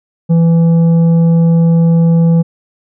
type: tone with tanh clipping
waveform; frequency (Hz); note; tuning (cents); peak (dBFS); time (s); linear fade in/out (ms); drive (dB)
sine; 166.5; E3; +18; -7; 0.29-2.43; 20; 7
effects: none